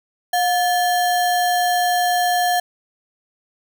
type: tone with sample-and-hold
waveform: sine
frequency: 716 Hz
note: F5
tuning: 43 cents sharp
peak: -15 dBFS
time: 0.33-2.6 s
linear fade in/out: 5 ms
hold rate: 2450 Hz
effects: none